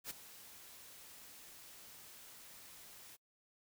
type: noise with ADSR envelope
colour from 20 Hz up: white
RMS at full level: -42 dBFS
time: 0.04-3.17 s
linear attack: 63 ms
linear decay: 14 ms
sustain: -14 dB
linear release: 26 ms
effects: noise-tail reverb RT60 0.1 s tail -25 dB re dry